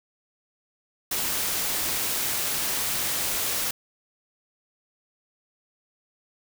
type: noise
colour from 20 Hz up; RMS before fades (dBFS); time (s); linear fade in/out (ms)
white; -27; 1.11-3.71; 5
effects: none